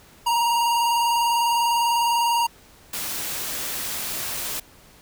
square tone with vibrato, 938 Hz, A#5, 11 cents sharp, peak -19 dBFS, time 0.26-2.47 s, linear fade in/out 10 ms, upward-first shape sine, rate 20 Hz, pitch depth 38 cents each way
white noise, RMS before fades -29 dBFS, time 2.93-4.6 s, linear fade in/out 5 ms
effects pink hiss -51 dBFS RMS until 5.01 s

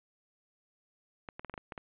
clicks, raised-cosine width 0.5 ms, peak -26 dBFS, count 8, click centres 1.288 / 1.395 / 1.447 / 1.497 / 1.54 / 1.578 / 1.722 / 1.778 s, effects resampled to 8000 Hz

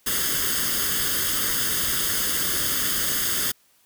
white noise with comb filter, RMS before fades -24 dBFS, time 0.06-3.52 s, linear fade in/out 10 ms, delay 0.61 ms, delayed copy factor +0.75, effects white hiss -61 dBFS RMS until 3.85 s

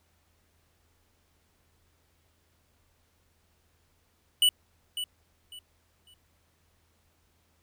square tone with echo, 2960 Hz, F#7, in tune, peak -19 dBFS, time 4.42-4.49 s, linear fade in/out 2 ms, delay 550 ms, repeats 3, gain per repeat -12 dB, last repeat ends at 6.14 s, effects added 82 Hz sine -70 dBFS peak until 7.62 s + pink hiss -70 dBFS RMS until 7.62 s

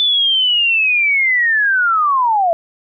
sine linear sweep, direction down, 3520 to 650 Hz, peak -11 dBFS, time 0-2.53 s, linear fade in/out 0 ms, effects none

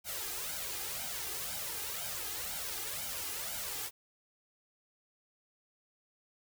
white noise with flanger, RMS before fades -39 dBFS, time 0.04-3.91 s, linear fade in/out 50 ms, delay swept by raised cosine 1.3 to 2.5 ms, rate 2 Hz, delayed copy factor +0.75, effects none

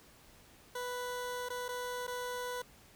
20% pulse tone with dropouts, 493.9 Hz, B4, in tune, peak -32 dBFS, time 0.75-2.62 s, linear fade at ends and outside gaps 5 ms, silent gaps 1.488-1.501 / 1.683-1.688 / 2.069-2.077 s, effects pink hiss -60 dBFS RMS until 2.95 s

